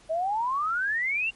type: exponential sweep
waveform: sine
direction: up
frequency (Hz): 622.3 to 2815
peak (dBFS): -24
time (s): 0.09-1.31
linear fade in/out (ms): 20
effects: pink hiss -56 dBFS RMS until 1.35 s + MP3 48 kbps